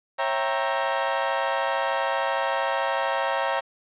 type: chord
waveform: 30% pulse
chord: C# diminished seventh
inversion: none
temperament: equal with one note detuned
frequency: 546.1 / 659.3 / 784 / 932.3 Hz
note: C#5 / E5 / G5 / Bb5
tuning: -26 / 0 / 0 / 0 cents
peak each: -25 / -27 / -27 / -25 dBFS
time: 0.18-3.61 s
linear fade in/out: 20 ms
effects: resampled to 8000 Hz + 8-bit